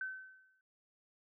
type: tone with exponential decay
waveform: sine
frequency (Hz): 1529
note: G6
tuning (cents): -44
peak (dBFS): -35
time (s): 0.01-0.61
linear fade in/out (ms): 2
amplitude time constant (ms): 130
effects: none